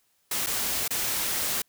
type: noise with dropouts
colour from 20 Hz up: white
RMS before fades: -28 dBFS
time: 0.31-1.62 s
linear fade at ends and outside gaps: 5 ms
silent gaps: 0.463-0.468 / 0.88-0.906 s
effects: white hiss -69 dBFS RMS until 1.68 s